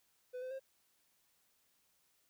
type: tone with pitch steps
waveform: triangle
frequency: 501 / 513 / 533 Hz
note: B4 / C5 / C5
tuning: +25 / -34 / +32 cents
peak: -39 dBFS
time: 0.33-0.597 s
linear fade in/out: 20 ms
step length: 89 ms
effects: white hiss -75 dBFS RMS until 2.29 s